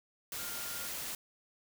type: tone in noise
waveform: sine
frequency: 1407 Hz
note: F6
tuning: 12 cents sharp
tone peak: -48 dBFS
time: 0.39-0.87 s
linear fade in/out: 2 ms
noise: white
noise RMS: -40 dBFS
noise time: 0.32-1.15 s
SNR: -11 dB
effects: none